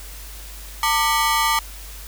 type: ring-modulated tone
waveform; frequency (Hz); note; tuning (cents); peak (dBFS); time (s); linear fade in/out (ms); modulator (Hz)
sawtooth; 1046.5; C6; 0; -10; 0.83-1.59; 2; 142
effects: added 50 Hz sine -36 dBFS peak until 2.07 s + white hiss -40 dBFS RMS until 2.07 s